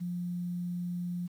sine tone with quantisation, 176.3 Hz, F3, 17 cents sharp, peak -32 dBFS, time 0-1.28 s, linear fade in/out 20 ms, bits 10, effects none

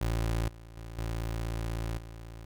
25% pulse tone with level steps, 56.3 Hz, A1, 40 cents sharp, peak -24 / -43 / -37 / -28 / -39 dBFS, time 0.01-2.45 s, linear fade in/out 5 ms, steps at 0.48 / 0.77 / 0.98 / 1.98 s, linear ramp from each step 2 ms, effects none

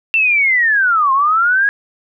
sine linear two-way sweep, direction down then up, 2705 to 1046.5 to 1672 Hz, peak -10 dBFS, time 0.14-1.69 s, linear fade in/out 0 ms, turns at 1.12 s, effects none

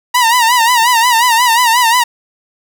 sawtooth tone with vibrato, 950 Hz, A#5, 33 cents sharp, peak -4 dBFS, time 0.14-2.04 s, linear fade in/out 10 ms, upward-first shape sine, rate 5.6 Hz, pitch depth 99 cents each way, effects none

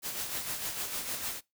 white noise with tremolo, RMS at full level -34 dBFS, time 0.02-1.41 s, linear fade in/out 50 ms, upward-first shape sine, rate 6.6 Hz, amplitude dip 50%, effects noise-tail reverb RT60 0.2 s tail -22 dB re dry

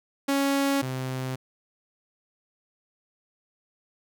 sawtooth tone pair in turn, 277.2 / 129.88 Hz, C#4 / C3, 0 / -12 cents, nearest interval octave + minor second, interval 1312 cents, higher first, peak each -18 / -25 dBFS, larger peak first, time 0.28-0.82 / 0.82-1.36 s, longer neither, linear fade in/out 10 ms, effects none

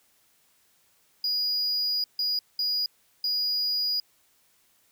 triangle tone bursts at uneven times, 4900 Hz, D#8, 27 cents flat, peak -23 dBFS, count 4, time 1.24-2.04 / 2.19-2.39 / 2.59-2.86 / 3.24-4 s, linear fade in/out 2 ms, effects white hiss -65 dBFS RMS until 4.91 s

